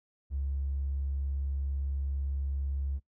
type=tone; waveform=triangle; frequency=68.9 Hz; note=C#2; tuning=10 cents flat; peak=-26 dBFS; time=0.3-3 s; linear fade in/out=50 ms; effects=noise-tail reverb RT60 0.1 s tail -20 dB re dry + tanh soft clip ceiling -27 dBFS